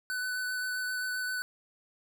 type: tone with vibrato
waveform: square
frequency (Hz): 1500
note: F#6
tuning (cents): +23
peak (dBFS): -32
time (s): 0.1-1.42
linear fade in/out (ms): 0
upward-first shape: sine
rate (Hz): 7.6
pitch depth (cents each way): 13
effects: none